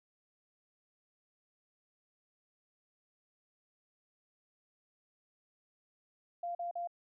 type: tone bursts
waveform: sine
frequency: 694 Hz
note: F5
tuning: 11 cents flat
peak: -35 dBFS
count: 3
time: 6.43-6.874 s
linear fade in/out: 5 ms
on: 120 ms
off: 42 ms
effects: none